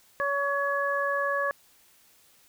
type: harmonic tone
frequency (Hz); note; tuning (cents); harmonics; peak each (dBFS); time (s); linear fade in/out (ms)
563; C#5; +27; 1 / 2 / 3; -29 / -29 / -29; 0.2-1.51; 0
effects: white hiss -60 dBFS RMS until 2.48 s